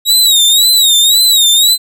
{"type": "tone with vibrato", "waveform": "sawtooth", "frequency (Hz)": 3800, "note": "A#7", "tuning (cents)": 33, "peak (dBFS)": -3, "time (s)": [0.05, 1.78], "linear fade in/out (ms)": 50, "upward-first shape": "sine", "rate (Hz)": 1.9, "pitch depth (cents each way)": 110, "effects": []}